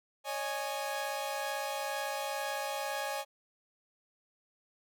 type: chord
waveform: sawtooth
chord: C# suspended second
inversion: none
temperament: equal with one note detuned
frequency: 554.4 / 612.3 / 830.6 Hz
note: C#5 / D#5 / G#5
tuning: 0 / -28 / 0 cents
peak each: -35 / -37 / -33 dBFS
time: 0.24-3.25 s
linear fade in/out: 50 ms
effects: none